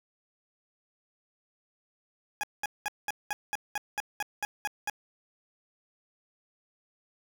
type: tone bursts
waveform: 20% pulse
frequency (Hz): 830.6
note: G#5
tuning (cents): 0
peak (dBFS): -24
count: 12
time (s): 2.41-4.898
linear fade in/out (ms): 0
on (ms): 24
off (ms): 200
effects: none